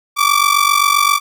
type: ring-modulated tone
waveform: sawtooth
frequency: 1161 Hz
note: D6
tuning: 20 cents flat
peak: -4 dBFS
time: 0.16-1.2 s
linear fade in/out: 50 ms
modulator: 23.8 Hz
effects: none